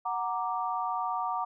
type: chord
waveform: sine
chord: Gb augmented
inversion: none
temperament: equal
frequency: 740 / 932.3 / 1174.7 Hz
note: Gb5 / Bb5 / D6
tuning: 0 / 0 / 0 cents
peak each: -33 dBFS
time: 0.05-1.45 s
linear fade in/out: 10 ms
effects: none